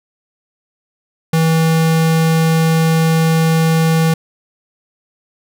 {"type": "tone", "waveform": "square", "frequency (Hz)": 162, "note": "E3", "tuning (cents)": -30, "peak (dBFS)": -11, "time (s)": [1.33, 4.14], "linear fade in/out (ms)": 5, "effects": []}